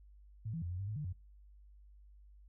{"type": "tone with pitch steps", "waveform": "sine", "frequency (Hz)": [109.7, 164.3, 86.7, 89.7, 98.5, 106.7, 149.5, 90.4], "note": ["A2", "E3", "F2", "F2", "G2", "G#2", "D3", "F#2"], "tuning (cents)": [-5, -5, -12, 47, 9, 47, 31, -40], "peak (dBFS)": -37, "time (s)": [0.45, 1.13], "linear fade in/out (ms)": 10, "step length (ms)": 85, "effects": ["noise-tail reverb RT60 0.4 s tail -25 dB re dry", "added 50 Hz sine -56 dBFS peak until 2.48 s"]}